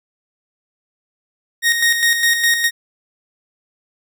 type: tone with tremolo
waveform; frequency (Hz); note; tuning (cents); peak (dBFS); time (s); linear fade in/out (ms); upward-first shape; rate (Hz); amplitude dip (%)
sawtooth; 1864.7; A#6; 0; -8; 1.62-2.71; 50; square; 4.9; 50
effects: none